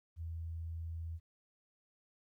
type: tone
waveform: sine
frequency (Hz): 82.41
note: E2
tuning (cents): 0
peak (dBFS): -39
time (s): 0.16-1.2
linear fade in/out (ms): 50
effects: 13-bit